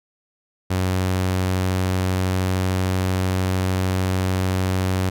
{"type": "tone with pitch glide", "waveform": "sawtooth", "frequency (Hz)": [92.8, 93.39], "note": ["F#2", "F#2"], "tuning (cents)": [6, 17], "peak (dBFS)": -15, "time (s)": [0.7, 5.1], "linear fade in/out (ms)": 10, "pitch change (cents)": 11, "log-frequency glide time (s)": [1.57, 3.85], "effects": []}